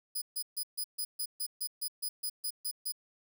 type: tone bursts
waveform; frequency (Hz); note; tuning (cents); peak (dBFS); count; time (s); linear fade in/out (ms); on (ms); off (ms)
5% pulse; 4978; D#8; 0; -26; 14; 0.15-2.922; 10; 68; 140
effects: none